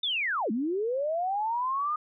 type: linear two-way sweep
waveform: sine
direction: down then up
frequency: 3643 to 206.1 to 1237 Hz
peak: -26 dBFS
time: 0.03-1.96 s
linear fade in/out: 5 ms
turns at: 0.51 s
effects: none